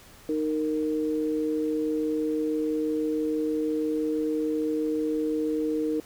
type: tone pair together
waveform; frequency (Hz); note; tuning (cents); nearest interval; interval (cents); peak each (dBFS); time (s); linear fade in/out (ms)
sine; 309.1 / 463.1; D#4 / A#4; -11 / -11; perfect fifth; 700; -26 / -28; 0.29-6; 2
effects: pink hiss -51 dBFS RMS until 6.05 s